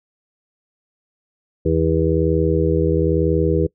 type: harmonic tone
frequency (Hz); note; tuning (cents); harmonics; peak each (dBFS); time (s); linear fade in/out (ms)
81; E2; -30; 1 / 2 / 4 / 5 / 6; -21 / -21 / -21 / -21 / -21; 1.65-3.67; 10
effects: noise-tail reverb RT60 0.1 s tail -23 dB re dry